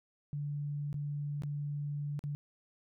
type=tone with dropouts; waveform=sine; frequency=145.4 Hz; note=D3; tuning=17 cents flat; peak=-34 dBFS; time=0.33-2.35 s; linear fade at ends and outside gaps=0 ms; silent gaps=0.929-0.942 / 1.421-1.435 / 2.192-2.239 s; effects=none

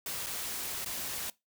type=noise with dropouts; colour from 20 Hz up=white; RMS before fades=-37 dBFS; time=0.06-1.3 s; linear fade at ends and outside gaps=2 ms; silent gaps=0.263-0.267 / 0.847-0.859 s; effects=noise-tail reverb RT60 0.2 s tail -21 dB re dry

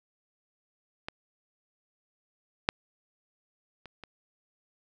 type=clicks; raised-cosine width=0.3 ms; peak=-19 / -6 / -29 / -27 dBFS; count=4; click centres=1.085 / 2.689 / 3.857 / 4.037 s; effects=none

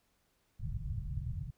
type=low-pass noise; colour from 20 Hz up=white; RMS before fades=-38 dBFS; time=0.59-1.51 s; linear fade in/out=20 ms; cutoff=150 Hz; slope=48 dB/octave; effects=pink hiss -75 dBFS RMS until 1.57 s

